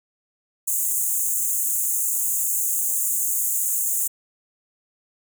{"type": "high-pass noise", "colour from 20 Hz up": "pink", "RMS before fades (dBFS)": -23, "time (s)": [0.67, 4.08], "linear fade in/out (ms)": 10, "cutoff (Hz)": 6600, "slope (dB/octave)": 96, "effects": []}